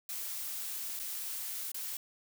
blue noise with dropouts, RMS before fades -39 dBFS, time 0.09-1.97 s, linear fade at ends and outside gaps 2 ms, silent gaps 0.992-0.997 / 1.718-1.744 s, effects none

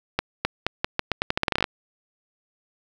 accelerating click train, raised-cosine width 0.3 ms, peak -5 dBFS, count 17, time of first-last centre 0.19-1.642 s, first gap 260 ms, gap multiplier 0.83, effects 7-bit

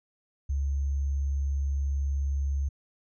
sine tone with sample-and-hold, 69.5 Hz, C#2, 5 cents sharp, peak -25 dBFS, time 0.49-2.69 s, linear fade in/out 10 ms, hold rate 6300 Hz, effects resampled to 22050 Hz

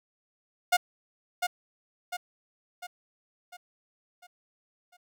sawtooth tone with echo, 715 Hz, F5, 41 cents sharp, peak -16 dBFS, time 0.72-0.77 s, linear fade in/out 10 ms, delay 700 ms, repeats 6, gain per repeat -6 dB, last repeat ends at 4.97 s, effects none

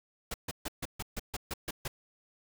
pink noise bursts, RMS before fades -36 dBFS, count 10, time 0.31-1.88 s, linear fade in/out 5 ms, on 31 ms, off 140 ms, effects none

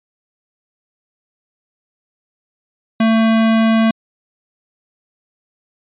square tone, 223.8 Hz, A3, 30 cents sharp, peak -11 dBFS, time 3-3.91 s, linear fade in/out 5 ms, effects resampled to 8000 Hz

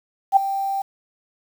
sine tone with ADSR envelope, 784 Hz, G5, in tune, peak -7 dBFS, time 0.32-0.82 s, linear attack 46 ms, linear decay 7 ms, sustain -14 dB, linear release 6 ms, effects 7-bit

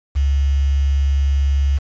sine tone with quantisation, 69.6 Hz, C#2, 8 cents sharp, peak -13 dBFS, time 0.15-1.79 s, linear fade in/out 20 ms, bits 6, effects resampled to 16000 Hz

